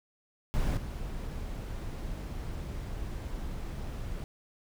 brown noise with level steps, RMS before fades -29 / -37 dBFS, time 0.54-4.24 s, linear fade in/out 0 ms, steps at 0.77 s, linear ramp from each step 2 ms, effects none

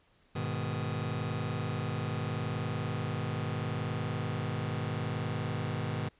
sawtooth chord, G# minor, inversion none, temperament just, 103.83 / 124.59 / 155.74 Hz, G#2 / B2 / D#3, 0 / +16 / +2 cents, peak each -32 dBFS, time 0.35-6.09 s, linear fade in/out 10 ms, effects pink hiss -67 dBFS RMS until 6.19 s + resampled to 8000 Hz

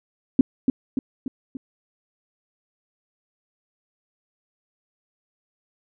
sine tone with echo, 261.6 Hz, C4, in tune, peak -9 dBFS, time 0.39-0.41 s, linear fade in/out 2 ms, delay 290 ms, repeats 4, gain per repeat -5 dB, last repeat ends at 1.57 s, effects none

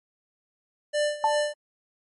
square tone with tremolo, 593 Hz, D5, 17 cents sharp, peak -22 dBFS, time 0.93-1.54 s, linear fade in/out 20 ms, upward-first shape sine, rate 2.8 Hz, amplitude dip 85%
sine tone with exponential decay, 880 Hz, A5, in tune, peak -16 dBFS, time 1.24-1.54 s, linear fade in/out 1 ms, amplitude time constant 64 ms
effects MP3 48 kbps

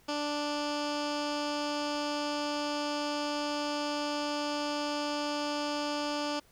15% pulse tone with low-pass filter, 293.7 Hz, D4, in tune, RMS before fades -33 dBFS, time 0.08-6.4 s, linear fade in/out 10 ms, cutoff 5300 Hz, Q 2.2, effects pink hiss -63 dBFS RMS until 6.51 s

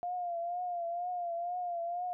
sine tone with vibrato, 700 Hz, F5, 4 cents sharp, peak -33 dBFS, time 0.03-2.13 s, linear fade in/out 0 ms, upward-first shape triangle, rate 2.1 Hz, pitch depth 66 cents each way, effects none

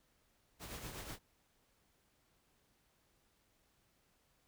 pink noise with tremolo, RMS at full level -45 dBFS, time 0.59-1.19 s, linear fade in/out 50 ms, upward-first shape triangle, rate 8.2 Hz, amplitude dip 55%, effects pink hiss -75 dBFS RMS until 4.47 s

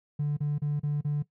triangle tone bursts, 146.83 Hz, D3, in tune, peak -22 dBFS, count 5, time 0.19-1.226 s, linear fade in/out 10 ms, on 180 ms, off 34 ms, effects noise-tail reverb RT60 0.1 s tail -19 dB re dry + tanh soft clip ceiling -22 dBFS

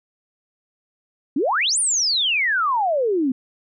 sine exponential two-way sweep, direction up then down, 246.9 to 9750 to 246.9 Hz, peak -17 dBFS, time 1.36-3.32 s, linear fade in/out 5 ms, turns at 1.79 s, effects none

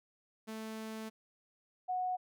sawtooth / sine tone pair in turn, 220 / 734.5 Hz, A3 / F#5, 0 / -13 cents, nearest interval octave + major sixth, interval 2087 cents, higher second, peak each -37 / -32 dBFS, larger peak second, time 0.47-1.1 / 1.88-2.17 s, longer first, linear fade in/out 20 ms, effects none

